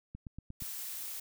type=click train; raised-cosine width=5 ms; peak=-31 dBFS; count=5; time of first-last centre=0.15-0.622 s; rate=8.48 Hz
type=noise; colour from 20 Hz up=blue; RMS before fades=-41 dBFS; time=0.6-1.2 s; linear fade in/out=5 ms
effects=none